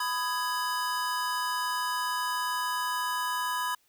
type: chord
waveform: square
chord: G# minor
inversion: first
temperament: just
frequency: 996.7 / 1245.9 / 1661.2 Hz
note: B5 / D#6 / G#6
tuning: +16 / +2 / 0 cents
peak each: -31 / -37 / -35 dBFS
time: 0-3.75 s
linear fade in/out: 5 ms
effects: white hiss -68 dBFS RMS until 3.88 s